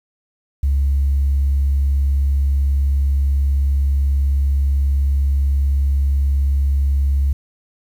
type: tone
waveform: sine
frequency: 69.3 Hz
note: C#2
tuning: in tune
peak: -12 dBFS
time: 0.63-7.33 s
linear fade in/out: 5 ms
effects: tanh soft clip ceiling -10 dBFS + 8-bit